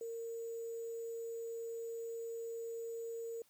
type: tone with sample-and-hold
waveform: sine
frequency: 459.5 Hz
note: A#4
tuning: 25 cents flat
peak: -40 dBFS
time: 0.01-3.42 s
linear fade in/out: 2 ms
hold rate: 7350 Hz
effects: white hiss -71 dBFS RMS until 3.49 s